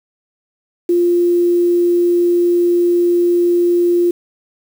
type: tone with quantisation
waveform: sine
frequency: 348.8 Hz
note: F4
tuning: 2 cents flat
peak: -10 dBFS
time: 0.89-4.11 s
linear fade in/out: 5 ms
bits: 6
effects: none